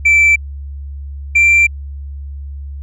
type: tone pair in turn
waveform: sine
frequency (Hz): 2330 / 2356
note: D7 / D7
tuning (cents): -14 / +5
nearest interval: unison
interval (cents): 19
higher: second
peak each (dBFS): -4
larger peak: neither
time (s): 0.05-0.36 / 1.35-1.67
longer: second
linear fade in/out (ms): 10
effects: tanh soft clip ceiling -5 dBFS + added 70 Hz sine -24 dBFS peak until 2.82 s